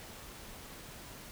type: silence
effects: pink hiss -49 dBFS RMS until 1.31 s